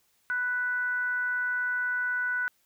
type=tone with frequency modulation; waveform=sine; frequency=1484 Hz; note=F#6; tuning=5 cents sharp; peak=-26 dBFS; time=0.3-2.48 s; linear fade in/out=0 ms; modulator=491 Hz; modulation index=0.29; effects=white hiss -69 dBFS RMS until 2.65 s